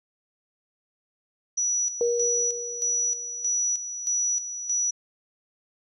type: tone with tremolo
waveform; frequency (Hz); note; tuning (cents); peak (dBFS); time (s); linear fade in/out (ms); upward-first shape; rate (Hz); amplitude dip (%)
sine; 5880; F#8; -12; -22; 1.57-4.91; 10; square; 1.6; 65
type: tone with exponential decay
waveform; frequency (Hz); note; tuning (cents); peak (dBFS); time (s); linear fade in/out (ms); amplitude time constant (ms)
sine; 474; A#4; +29; -19; 2.01-3.62; 1; 350
effects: none